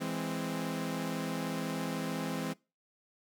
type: chord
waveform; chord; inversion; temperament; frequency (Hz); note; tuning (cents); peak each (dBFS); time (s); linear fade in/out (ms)
sawtooth; E augmented; none; equal with one note detuned; 165.67 / 207.7 / 261.6; E3 / G#3 / B#3; +9 / 0 / 0; -34 / -35 / -33; 0-2.54; 20
effects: noise-tail reverb RT60 0.3 s tail -24 dB re dry